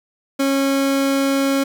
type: tone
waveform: 30% pulse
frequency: 273.9 Hz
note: C#4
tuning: 21 cents flat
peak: -13 dBFS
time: 0.39-1.64 s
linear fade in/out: 10 ms
effects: none

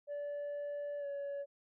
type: tone with pitch glide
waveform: sine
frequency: 579 to 564.8 Hz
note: D5 to C#5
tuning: -25 to +32 cents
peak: -35 dBFS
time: 0.07-1.46 s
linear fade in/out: 50 ms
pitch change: -43 cents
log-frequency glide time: 0.99-1.06 s
effects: tanh soft clip ceiling -37 dBFS

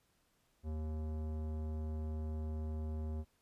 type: tone with tanh clipping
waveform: sine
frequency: 77.78 Hz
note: D#2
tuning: in tune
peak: -39 dBFS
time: 0.63-3.25 s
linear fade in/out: 50 ms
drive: 17 dB
effects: pink hiss -75 dBFS RMS until 3.41 s + resampled to 32000 Hz

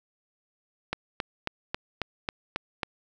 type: click train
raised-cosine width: 0.3 ms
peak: -12 dBFS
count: 8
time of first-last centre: 0.93-2.832 s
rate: 3.68 Hz
effects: none

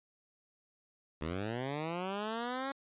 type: linear sweep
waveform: 10% pulse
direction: up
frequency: 73.42 to 277.2 Hz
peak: -27 dBFS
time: 1.21-2.72 s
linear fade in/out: 5 ms
effects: resampled to 8000 Hz

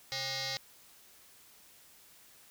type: tone with frequency modulation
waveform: sine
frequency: 130.81 Hz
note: C3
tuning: in tune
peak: -31 dBFS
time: 0.12-0.57 s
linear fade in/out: 0 ms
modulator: 670 Hz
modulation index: 8
effects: tanh soft clip ceiling -33 dBFS + white hiss -59 dBFS RMS until 2.5 s

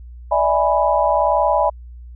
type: chord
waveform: sine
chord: E dominant seventh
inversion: third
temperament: equal with one note detuned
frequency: 587.3 / 648.7 / 830.6 / 987.8 Hz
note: D5 / E5 / G#5 / B5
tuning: 0 / -28 / 0 / 0 cents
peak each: -19 dBFS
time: 0.31-1.7 s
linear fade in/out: 10 ms
effects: added 60 Hz sine -34 dBFS peak until 2.15 s

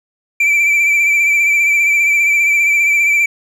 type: tone with vibrato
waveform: triangle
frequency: 2331 Hz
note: D7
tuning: 14 cents flat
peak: -8 dBFS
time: 0.4-3.26 s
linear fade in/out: 5 ms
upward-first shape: sine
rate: 15 Hz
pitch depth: 35 cents each way
effects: none

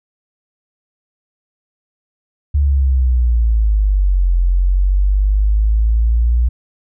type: exponential two-way sweep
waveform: sine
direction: down then up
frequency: 72.8 to 43.65 to 60 Hz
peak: -10 dBFS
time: 2.54-6.49 s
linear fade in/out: 10 ms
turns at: 4.36 s
effects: none

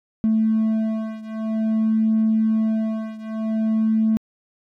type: beating tone pair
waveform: triangle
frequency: 220 / 220.51 Hz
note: A3 / A3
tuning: 0 / +4 cents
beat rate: 0.51 Hz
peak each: -17 / -19 dBFS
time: 0.24-4.17 s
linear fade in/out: 0 ms
effects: tanh soft clip ceiling -12 dBFS

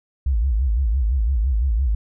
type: tone with vibrato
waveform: sine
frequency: 60.1 Hz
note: B1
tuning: 46 cents flat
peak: -16 dBFS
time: 0.26-1.95 s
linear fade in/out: 5 ms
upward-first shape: sine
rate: 5.9 Hz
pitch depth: 250 cents each way
effects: none

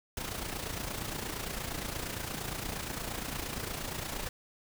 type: noise with amplitude modulation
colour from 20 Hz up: pink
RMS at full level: -35 dBFS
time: 0.17-4.29 s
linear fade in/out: 2 ms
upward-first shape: sine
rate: 28.6 Hz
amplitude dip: 60%
effects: none

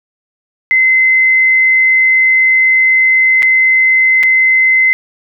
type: tone with dropouts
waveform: sine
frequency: 2056 Hz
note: C7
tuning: 31 cents flat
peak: -6 dBFS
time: 0.71-4.93 s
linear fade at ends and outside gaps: 0 ms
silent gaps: 3.423-3.429 / 4.23-4.234 s
effects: none

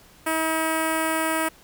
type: tone with notch filter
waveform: 5% pulse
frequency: 320 Hz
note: D#4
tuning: 49 cents sharp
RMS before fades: -24 dBFS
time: 0.26-1.49 s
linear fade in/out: 10 ms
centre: 3900 Hz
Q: 0.52
effects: pink hiss -52 dBFS RMS until 1.63 s

